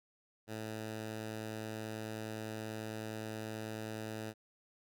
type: tone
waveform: 10% pulse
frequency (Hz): 109.4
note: A2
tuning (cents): -9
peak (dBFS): -32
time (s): 0.47-4.34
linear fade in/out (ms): 50
effects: none